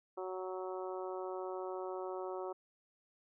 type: harmonic tone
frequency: 185.9 Hz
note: F#3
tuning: 8 cents sharp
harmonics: 2 / 3 / 4 / 5 / 6 / 7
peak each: -41 / -45 / -47 / -49 / -51 / -52 dBFS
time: 0.17-2.53 s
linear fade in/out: 10 ms
effects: none